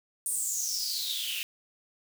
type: noise with high-pass filter sweep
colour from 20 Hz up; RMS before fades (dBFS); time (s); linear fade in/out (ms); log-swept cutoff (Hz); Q
white; -32; 0.26-1.43; 0; 9300 to 2600; 8.6
effects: none